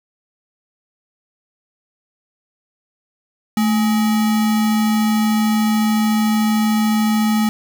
sine tone with sample-and-hold, 218.2 Hz, A3, 14 cents flat, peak -13 dBFS, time 3.57-7.49 s, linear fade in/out 2 ms, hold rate 1050 Hz, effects none

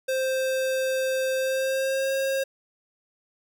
square tone with pitch glide, 524 to 538.7 Hz, C5 to C#5, +2 to -50 cents, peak -24 dBFS, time 0.08-2.44 s, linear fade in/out 10 ms, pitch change +48 cents, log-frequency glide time 1.36-2.12 s, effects none

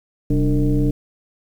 sine tone with frequency modulation, 130.81 Hz, C3, in tune, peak -14 dBFS, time 0.3-0.91 s, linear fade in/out 5 ms, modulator 163 Hz, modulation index 1.4, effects 8-bit

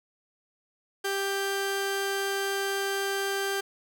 sawtooth tone pair together, 394 / 788 Hz, G4 / G5, +9 / +9 cents, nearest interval octave, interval 1200 cents, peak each -25 dBFS, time 1.04-3.61 s, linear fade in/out 10 ms, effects none

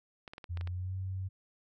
clicks, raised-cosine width 0.3 ms, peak -29 dBFS, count 7, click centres 0.278 / 0.335 / 0.381 / 0.442 / 0.573 / 0.611 / 0.674 s
sine tone with pitch glide, 87.1 to 94.44 Hz, F2 to F#2, -4 to +36 cents, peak -34 dBFS, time 0.49-1.29 s, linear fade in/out 20 ms, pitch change +140 cents, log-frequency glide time 0.61-0.95 s
effects none

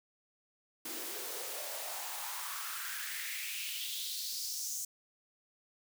white noise with high-pass filter sweep, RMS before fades -40 dBFS, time 0.85-4.85 s, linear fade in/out 5 ms, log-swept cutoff 300 to 6800 Hz, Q 3.5, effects none

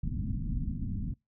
pink low-pass noise, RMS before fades -33 dBFS, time 0.03-1.14 s, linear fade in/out 5 ms, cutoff 250 Hz, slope 48 dB/octave, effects noise-tail reverb RT60 0.2 s tail -25 dB re dry

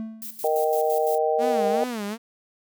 triangle tone with exponential decay, 221.3 Hz, A3, 10 cents sharp, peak -25 dBFS, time 0-0.51 s, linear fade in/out 0 ms, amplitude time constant 110 ms
violet noise with tremolo, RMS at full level -35 dBFS, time 0.22-1.18 s, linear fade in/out 0 ms, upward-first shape square, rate 5.9 Hz, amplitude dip 70%
harmonic tone, 155.7 Hz, D#3, 2 cents sharp, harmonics 3 / 4 / 5, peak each -23 / -24 / -25 dBFS, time 0.44-1.84 s, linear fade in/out 2 ms
sawtooth tone with vibrato, 225.2 Hz, A3, 40 cents sharp, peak -24 dBFS, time 1.38-2.18 s, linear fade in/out 50 ms, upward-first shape sine, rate 2.6 Hz, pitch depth 190 cents each way
effects none

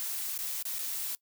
blue noise with dropouts, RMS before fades -35 dBFS, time 0-1.15 s, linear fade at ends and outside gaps 0 ms, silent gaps 0.378-0.389 / 0.625-0.653 / 0.785-0.791 s, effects noise-tail reverb RT60 0.1 s tail -21 dB re dry

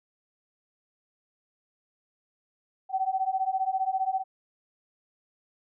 sine beating tone pair, 755 / 770 Hz, F#5 / G5, +35 / -31 cents, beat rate 15 Hz, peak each -28 dBFS, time 2.89-4.24 s, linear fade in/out 50 ms, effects none

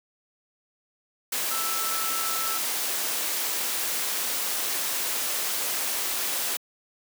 sine tone in noise, 1321 Hz, E6, 3 cents sharp, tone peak -32 dBFS, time 1.51-2.58 s, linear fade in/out 5 ms, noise white, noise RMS -28 dBFS, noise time 1.32-6.57 s, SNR -7 dB, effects high-pass 300 Hz 12 dB/octave

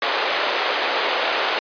pink band-pass noise, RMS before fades -22 dBFS, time 0.02-1.59 s, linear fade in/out 2 ms, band 450 to 4100 Hz, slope 24 dB/octave, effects resampled to 11025 Hz

